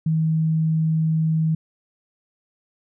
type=tone; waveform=sine; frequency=159.4 Hz; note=D#3; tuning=42 cents sharp; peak=-17 dBFS; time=0.06-1.55 s; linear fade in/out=5 ms; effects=none